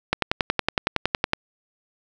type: click train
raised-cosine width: 0.3 ms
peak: -3 dBFS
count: 14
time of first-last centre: 0.13-1.334 s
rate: 10.8 Hz
effects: none